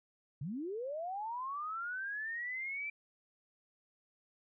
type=linear sweep; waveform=sine; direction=up; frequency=123.47 to 2349 Hz; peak=-37 dBFS; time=0.41-2.9 s; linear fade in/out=5 ms; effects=none